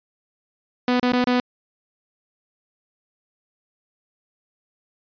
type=tone with dropouts; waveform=sawtooth; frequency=248 Hz; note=B3; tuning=7 cents sharp; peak=-13 dBFS; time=0.88-1.4 s; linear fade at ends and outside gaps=2 ms; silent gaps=0.997-1.028 / 1.121-1.132 / 1.242-1.271 s; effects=resampled to 11025 Hz